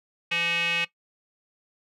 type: tone with band-pass filter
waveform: square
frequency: 170 Hz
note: F3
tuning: 46 cents flat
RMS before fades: -26 dBFS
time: 0.31-0.85 s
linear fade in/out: 10 ms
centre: 2600 Hz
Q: 5.9
effects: noise-tail reverb RT60 0.1 s tail -17 dB re dry